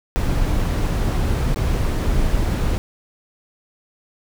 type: noise with dropouts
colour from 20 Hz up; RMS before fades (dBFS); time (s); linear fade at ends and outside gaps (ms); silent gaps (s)
brown; -19; 0.16-2.78; 0; 1.545-1.56
effects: none